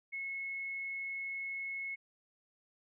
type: tone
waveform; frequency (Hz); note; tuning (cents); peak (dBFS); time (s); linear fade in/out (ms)
sine; 2184; C#7; -26; -37; 0.12-1.96; 20
effects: none